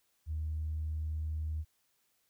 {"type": "tone", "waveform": "sine", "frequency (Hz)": 77.78, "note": "D#2", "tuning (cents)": 0, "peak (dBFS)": -32, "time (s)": [0.26, 1.65], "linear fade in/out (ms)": 50, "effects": ["tanh soft clip ceiling -28 dBFS", "white hiss -75 dBFS RMS until 2.29 s"]}